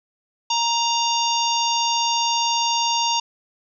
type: harmonic tone with a mistuned harmonic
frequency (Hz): 935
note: A#5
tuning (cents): +5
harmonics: 1 / 3 / 4 / 5 / 6 / 7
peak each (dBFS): -21 / -26 / -27 / -28 / -29 / -29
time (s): 0.5-3.2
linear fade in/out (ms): 5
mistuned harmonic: 4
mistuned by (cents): -61
effects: none